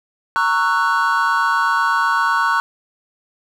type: chord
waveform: triangle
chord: F# dominant seventh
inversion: first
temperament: just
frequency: 925 / 1110 / 1332 / 1480 Hz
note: A#5 / C#6 / E6 / F#6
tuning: -14 / +2 / +18 / 0 cents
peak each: -19 / -17 / -21 / -17 dBFS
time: 0.36-2.6 s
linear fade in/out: 0 ms
effects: none